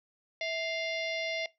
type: harmonic tone with a mistuned harmonic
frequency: 698.5 Hz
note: F5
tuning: in tune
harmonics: 1 / 3 / 4 / 5 / 6 / 7 / 8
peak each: -35 / -35 / -42 / -42 / -46 / -47 / -48 dBFS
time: 0.41-1.46 s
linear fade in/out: 2 ms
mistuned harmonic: 1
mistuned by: -120 cents
effects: noise-tail reverb RT60 0.2 s tail -20 dB re dry